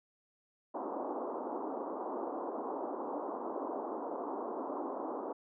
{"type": "band-pass noise", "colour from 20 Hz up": "pink", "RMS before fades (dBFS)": -39, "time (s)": [0.74, 5.33], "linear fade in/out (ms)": 10, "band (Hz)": [260, 1100], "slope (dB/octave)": 48, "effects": []}